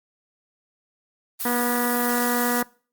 blue noise, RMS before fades -28 dBFS, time 1.39-2.63 s, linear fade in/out 20 ms
harmonic tone, 242.5 Hz, B3, 31 cents flat, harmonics 1 / 2 / 3 / 4 / 5 / 6 / 7 / 8, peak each -25 / -28 / -30 / -31 / -32 / -33 / -33 / -34 dBFS, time 1.45-2.63 s, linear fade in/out 5 ms
effects noise-tail reverb RT60 0.4 s tail -23 dB re dry + Opus 32 kbps

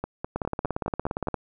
two click trains, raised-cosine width 1 ms, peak -15 / -13 dBFS, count 7 / 18, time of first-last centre 0.04-1.272 / 0.36-1.343 s, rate 4.87 / 17.3 Hz, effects none

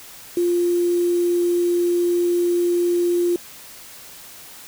sine tone with quantisation, 349.2 Hz, F4, in tune, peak -16 dBFS, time 0.37-3.36 s, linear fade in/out 2 ms, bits 6, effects white hiss -41 dBFS RMS until 4.67 s

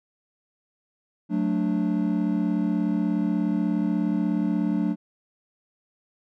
triangle chord, D major, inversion first, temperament just, 183.54 / 220.2 / 293.7 Hz, F#3 / A3 / D4, -14 / +2 / 0 cents, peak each -24 dBFS, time 1.29-4.96 s, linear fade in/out 50 ms, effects none

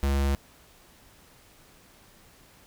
square tone, 69.3 Hz, C#2, in tune, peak -23 dBFS, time 0.03-0.35 s, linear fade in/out 0 ms, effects pink hiss -56 dBFS RMS until 2.66 s

